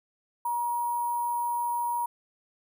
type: tone with sample-and-hold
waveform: sine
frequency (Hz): 953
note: A#5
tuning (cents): +38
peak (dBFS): -26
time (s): 0.45-2.06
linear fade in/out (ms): 5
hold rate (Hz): 11025
effects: none